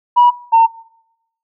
sine tone pair in turn, 970 / 909.3 Hz, B5 / A#5, -31 / -43 cents, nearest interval minor second, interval 112 cents, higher first, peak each -4 dBFS, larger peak neither, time 0.16-0.31 / 0.52-0.67 s, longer neither, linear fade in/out 20 ms, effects noise-tail reverb RT60 0.8 s tail -23 dB re dry + tanh soft clip ceiling -2 dBFS

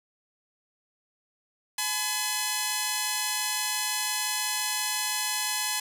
5% pulse tone pair together, 849.3 / 1010 Hz, G#5 / B5, +39 / +39 cents, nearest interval minor third, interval 300 cents, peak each -17 / -18 dBFS, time 1.78-5.8 s, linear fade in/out 5 ms, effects none

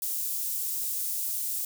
white high-pass noise, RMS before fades -31 dBFS, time 0.02-1.65 s, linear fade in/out 2 ms, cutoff 8400 Hz, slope 12 dB/octave, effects none

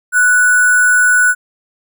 sine tone with sample-and-hold, 1480 Hz, F#6, in tune, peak -7 dBFS, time 0.12-1.35 s, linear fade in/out 50 ms, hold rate 8820 Hz, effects none

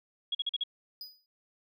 sine tone bursts, 3322 Hz, G#7, in tune, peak -28 dBFS, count 5, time 0.32-0.637 s, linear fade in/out 5 ms, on 29 ms, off 43 ms
square tone with exponential decay, 4956 Hz, D#8, 8 cents flat, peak -38 dBFS, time 1.01-1.26 s, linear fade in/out 1 ms, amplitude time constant 54 ms
effects none

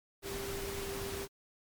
sine tone in noise, 394.7 Hz, G4, 12 cents sharp, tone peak -40 dBFS, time 0.22-1.28 s, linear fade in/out 50 ms, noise pink, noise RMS -41 dBFS, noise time 0.22-1.28 s, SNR -2 dB, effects MP3 96 kbps

